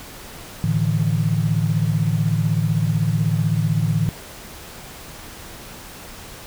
sine chord, A suspended fourth, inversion none, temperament equal with one note detuned, 110 / 148.88 / 164.81 Hz, A2 / D3 / E3, 0 / +24 / 0 cents, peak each -21 / -21 / -21 dBFS, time 0.64-4.09 s, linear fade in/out 0 ms, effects pink hiss -38 dBFS RMS until 6.46 s

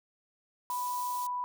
sine tone, 987.8 Hz, B5, in tune, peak -31 dBFS, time 0.7-1.44 s, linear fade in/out 0 ms
white high-pass noise, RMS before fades -43 dBFS, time 0.7-1.27 s, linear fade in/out 5 ms, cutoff 4600 Hz, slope 12 dB/octave
effects none

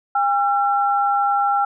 sine tone pair together, 806.3 / 1356 Hz, G5 / E6, +49 / +49 cents, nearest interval major sixth, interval 900 cents, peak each -17 / -20 dBFS, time 0.15-1.65 s, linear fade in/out 5 ms, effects none

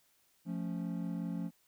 triangle chord, F augmented, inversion none, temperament equal, 174.61 / 220 / 277.2 Hz, F3 / A3 / C#4, 0 / 0 / 0 cents, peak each -35 / -39 / -40 dBFS, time 0.45-1.51 s, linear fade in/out 50 ms, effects white hiss -71 dBFS RMS until 1.67 s

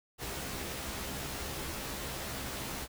pink noise with comb filter, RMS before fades -39 dBFS, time 0.18-2.88 s, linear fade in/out 50 ms, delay 15 ms, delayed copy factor +0.75, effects none

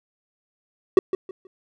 triangle tone with echo, 378.2 Hz, F#4, 38 cents sharp, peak -6 dBFS, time 0.97-0.99 s, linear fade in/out 2 ms, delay 160 ms, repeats 3, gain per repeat -12 dB, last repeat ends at 1.47 s, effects none

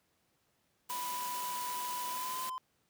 white high-pass noise, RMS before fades -42 dBFS, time 0.89-2.5 s, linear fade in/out 10 ms, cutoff 150 Hz, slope 24 dB/octave
triangle tone with pitch glide, 987.8 to 1027.4 Hz, B5 to C6, 0 to -32 cents, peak -35 dBFS, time 0.9-2.58 s, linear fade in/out 0 ms, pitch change +68 cents, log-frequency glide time 2.06-2.43 s
effects pink hiss -75 dBFS RMS until 2.89 s + high-pass 80 Hz 12 dB/octave

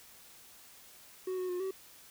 triangle tone with pitch steps, 371.6 / 367 / 358.3 / 381.5 Hz, F#4 / F#4 / F4 / G4, +7 / -14 / +44 / -47 cents, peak -31 dBFS, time 1.27-1.71 s, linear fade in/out 5 ms, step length 110 ms, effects white hiss -56 dBFS RMS until 2.1 s

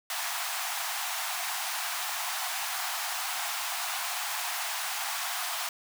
pink high-pass noise, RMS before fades -33 dBFS, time 0.1-5.69 s, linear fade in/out 2 ms, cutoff 680 Hz, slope 96 dB/octave, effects none

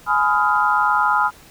sine chord, F half-diminished seventh, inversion first, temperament just, 838.1 / 1005.8 / 1257.2 / 1396.9 Hz, Ab5 / Cb6 / Eb6 / F6, +16 / +31 / +18 / 0 cents, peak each -20 dBFS, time 0.06-1.31 s, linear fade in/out 50 ms, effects pink hiss -46 dBFS RMS until 1.5 s

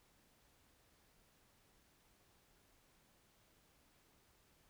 silence, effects pink hiss -72 dBFS RMS until 4.69 s

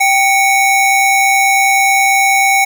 square tone pair together, 782.1 / 2217 Hz, G5 / C#7, -4 / 0 cents, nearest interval octave + tritone, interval 1804 cents, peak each -12 dBFS, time 0-2.65 s, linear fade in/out 10 ms, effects none

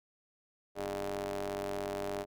sawtooth ring-modulated tone, 97 Hz, G2, 18 cents flat, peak -28 dBFS, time 0.75-2.26 s, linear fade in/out 50 ms, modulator 506 Hz, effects none

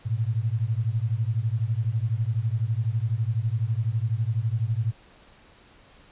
sine beating tone pair, 107.3 / 119.3 Hz, A2 / A#2, -43 / +41 cents, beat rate 12 Hz, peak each -25 / -26 dBFS, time 0.05-4.92 s, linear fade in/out 20 ms, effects pink hiss -54 dBFS RMS until 6.11 s + resampled to 8000 Hz

